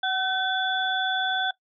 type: tone cluster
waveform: sine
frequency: 750 / 1525 / 3452 Hz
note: F#5 / G6 / A7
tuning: +23 / -48 / -34 cents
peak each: -27 / -27 / -28 dBFS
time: 0.03-1.51 s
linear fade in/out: 5 ms
effects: noise-tail reverb RT60 0.1 s tail -18 dB re dry